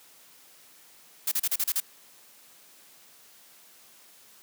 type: noise bursts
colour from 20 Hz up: blue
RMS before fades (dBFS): -26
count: 7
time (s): 1.27-1.802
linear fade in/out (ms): 5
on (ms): 46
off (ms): 35
effects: white hiss -55 dBFS RMS until 4.42 s + high-pass 150 Hz 12 dB/octave